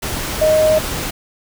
sine tone in noise, 622.3 Hz, D#5, in tune, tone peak -10 dBFS, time 0.41-0.79 s, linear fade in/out 10 ms, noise pink, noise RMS -23 dBFS, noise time 0.02-1.11 s, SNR +10 dB, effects none

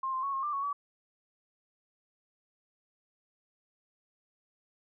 sine tone with pitch steps, 1061 / 1045 / 1109 / 1076 / 1186 / 1109 / 1143 Hz, C6 / C6 / C#6 / C6 / D6 / C#6 / D6, +24 / -2 / 0 / +48 / +17 / 0 / -47 cents, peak -30 dBFS, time 0.03-0.73 s, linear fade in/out 5 ms, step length 100 ms, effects none

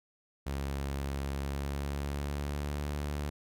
sawtooth tone with pitch glide, 69.3 to 73 Hz, C#2 to D2, 0 to -10 cents, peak -29 dBFS, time 0.46-3.3 s, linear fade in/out 10 ms, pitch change +90 cents, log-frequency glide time 1.37-2.85 s, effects none

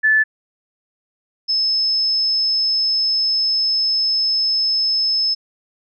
sine tone pair in turn, 1742 / 5220 Hz, A6 / E8, -18 / -18 cents, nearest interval octave + perfect fifth, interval 1900 cents, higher second, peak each -11 / -15 dBFS, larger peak first, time 0.03-0.24 / 1.48-5.35 s, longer second, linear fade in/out 20 ms, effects none

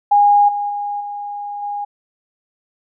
sine tone with level steps, 819 Hz, G#5, 24 cents flat, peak -8 / -18 / -20 / -24 / -21 dBFS, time 0.11-1.85 s, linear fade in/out 10 ms, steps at 0.48 / 0.69 / 1 / 1.62 s, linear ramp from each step 10 ms, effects none

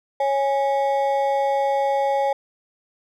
triangle ring-modulated tone, 690 Hz, F5, 21 cents flat, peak -13 dBFS, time 0.2-2.33 s, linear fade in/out 5 ms, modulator 138 Hz, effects none

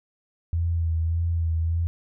sine tone with vibrato, 83 Hz, E2, 12 cents sharp, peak -21 dBFS, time 0.53-1.87 s, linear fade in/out 0 ms, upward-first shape sine, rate 1.7 Hz, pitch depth 34 cents each way, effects none

